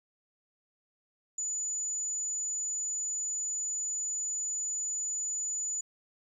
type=tone; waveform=sine; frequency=6970 Hz; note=A8; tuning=17 cents flat; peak=-31 dBFS; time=1.38-5.81 s; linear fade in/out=5 ms; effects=11-bit